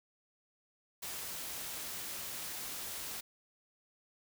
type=noise; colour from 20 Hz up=white; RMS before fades=-42 dBFS; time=1.02-3.21 s; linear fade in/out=10 ms; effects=none